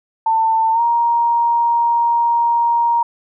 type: tone with pitch glide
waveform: sine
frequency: 894 to 938.4 Hz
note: A5 to A#5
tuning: +27 to +11 cents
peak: -12 dBFS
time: 0.26-3.03 s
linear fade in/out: 5 ms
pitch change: +84 cents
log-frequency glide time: 0.72-0.81 s
effects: none